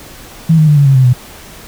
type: tone with pitch steps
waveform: sine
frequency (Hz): 162.3 / 155.33 / 148.66 / 142.27 / 136.16 / 130.31 / 124.72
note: E3 / D#3 / D3 / C#3 / C#3 / C3 / B2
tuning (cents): -27 / -3 / +21 / +45 / -31 / -7 / +17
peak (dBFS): -4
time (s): 0.49-1.134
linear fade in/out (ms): 10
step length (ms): 92
effects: pink hiss -34 dBFS RMS until 1.67 s